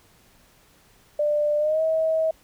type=tone with pitch glide; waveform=sine; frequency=594 to 640.3 Hz; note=D5 to D#5; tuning=+20 to +49 cents; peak=-19 dBFS; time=1.19-2.31 s; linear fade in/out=5 ms; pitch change=+129 cents; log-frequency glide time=1.58-1.82 s; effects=pink hiss -57 dBFS RMS until 2.43 s